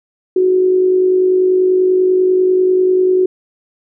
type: tone with amplitude modulation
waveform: sine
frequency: 370 Hz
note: F#4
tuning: in tune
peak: -7 dBFS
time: 0.36-3.26 s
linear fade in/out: 5 ms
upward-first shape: sine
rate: 50.2 Hz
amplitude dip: 40%
effects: none